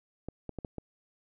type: clicks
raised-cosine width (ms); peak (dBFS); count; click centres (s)
2; -24; 5; 0.286 / 0.493 / 0.587 / 0.648 / 0.783
effects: none